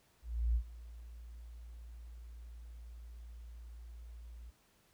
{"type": "tone with ADSR envelope", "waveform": "sine", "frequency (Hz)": 57.9, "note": "A#1", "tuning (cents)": -11, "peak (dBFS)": -27, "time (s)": [0.22, 4.51], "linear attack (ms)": 330, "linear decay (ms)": 79, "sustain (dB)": -20, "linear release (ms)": 15, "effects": ["pink hiss -70 dBFS RMS until 4.93 s"]}